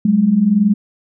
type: tone pair together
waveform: sine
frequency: 188.93 / 210 Hz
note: F#3 / G#3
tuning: +36 / +19 cents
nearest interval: major second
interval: 183 cents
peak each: -16 / -11 dBFS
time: 0.05-0.74 s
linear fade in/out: 5 ms
effects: none